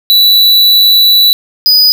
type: tone pair in turn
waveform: square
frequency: 3951 / 4965 Hz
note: B7 / D#8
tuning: 0 / -5 cents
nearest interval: major third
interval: 395 cents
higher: second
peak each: -4 dBFS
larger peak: neither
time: 0.1-1.33 / 1.66-1.92 s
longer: first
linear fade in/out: 0 ms
effects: none